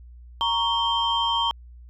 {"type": "tone cluster", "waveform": "sine", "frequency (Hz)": [930, 1110, 3154], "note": ["A#5", "C#6", "G7"], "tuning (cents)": [-4, 2, 10], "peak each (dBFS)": [-23, -27, -23], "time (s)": [0.41, 1.51], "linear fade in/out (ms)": 0, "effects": ["tanh soft clip ceiling -14 dBFS", "added 60 Hz sine -42 dBFS peak until 1.89 s"]}